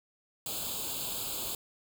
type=noise with comb filter; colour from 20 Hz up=white; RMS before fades=-36 dBFS; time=0.46-1.55 s; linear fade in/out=2 ms; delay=0.26 ms; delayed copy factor=+1; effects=none